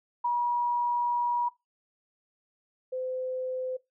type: tone pair in turn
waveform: sine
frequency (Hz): 962 / 512.7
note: B5 / C5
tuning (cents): -46 / -35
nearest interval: major seventh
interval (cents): 1089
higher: first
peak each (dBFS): -24 / -30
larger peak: first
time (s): 0.24-1.49 / 2.92-3.77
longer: first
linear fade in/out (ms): 10
effects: noise-tail reverb RT60 0.2 s tail -20 dB re dry